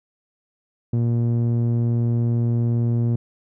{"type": "tone with low-pass filter", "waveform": "sawtooth", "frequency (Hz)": 117.7, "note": "A#2", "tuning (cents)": 17, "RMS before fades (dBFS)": -20, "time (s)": [0.93, 3.16], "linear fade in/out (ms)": 5, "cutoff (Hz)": 270, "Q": 0.7, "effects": []}